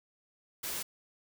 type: noise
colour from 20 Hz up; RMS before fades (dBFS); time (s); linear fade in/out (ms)
white; -37; 0.63-0.83; 10
effects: none